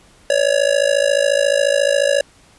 square tone with amplitude modulation, 563 Hz, C#5, 27 cents sharp, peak -10 dBFS, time 0.3-2.21 s, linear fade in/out 2 ms, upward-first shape sine, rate 54.2 Hz, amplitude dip 90%, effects pink hiss -50 dBFS RMS until 2.58 s + resampled to 24000 Hz

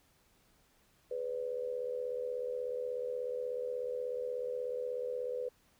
sine tone with amplitude modulation, 497.5 Hz, B4, 13 cents sharp, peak -31 dBFS, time 1.11-5.49 s, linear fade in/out 5 ms, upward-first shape sine, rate 76.5 Hz, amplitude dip 75%, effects pink hiss -69 dBFS RMS until 5.79 s

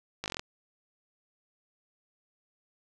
slowing click train, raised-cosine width 0.2 ms, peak -17 dBFS, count 8, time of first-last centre 0.24-0.395 s, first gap 19 ms, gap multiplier 1.05, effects none

